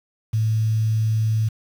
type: tone with quantisation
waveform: sine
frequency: 110 Hz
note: A2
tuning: in tune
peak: -17 dBFS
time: 0.33-1.49 s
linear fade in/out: 10 ms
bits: 7
effects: none